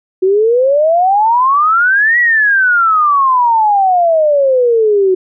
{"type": "exponential two-way sweep", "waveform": "sine", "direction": "up then down", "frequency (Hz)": [366.2, 1954, 366.2], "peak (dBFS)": -7, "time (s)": [0.22, 5.15], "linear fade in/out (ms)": 10, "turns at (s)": 2.19, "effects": []}